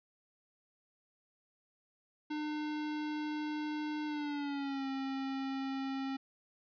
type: tone with pitch glide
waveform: square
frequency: 302.1 to 269.1 Hz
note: D4 to C4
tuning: +49 to +49 cents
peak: -36 dBFS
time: 2.3-6.17 s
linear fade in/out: 10 ms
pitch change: -200 cents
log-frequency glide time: 4.06-4.87 s
effects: resampled to 11025 Hz + 13-bit